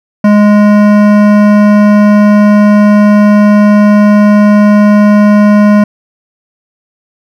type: tone with hard clipping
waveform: sine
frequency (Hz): 207.7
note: G#3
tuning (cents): 0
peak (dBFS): -4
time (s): 0.24-5.84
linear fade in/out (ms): 5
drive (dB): 15
effects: none